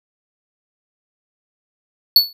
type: tone with exponential decay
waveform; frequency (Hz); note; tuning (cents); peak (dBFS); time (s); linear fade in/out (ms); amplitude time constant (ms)
square; 4435; C#8; 0; -4; 2.16-2.33; 2; 36
effects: none